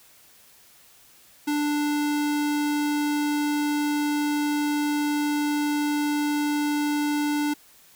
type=tone; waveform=square; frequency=294.6 Hz; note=D4; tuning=6 cents sharp; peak=-23 dBFS; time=1.47-7.54 s; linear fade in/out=10 ms; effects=white hiss -54 dBFS RMS until 7.95 s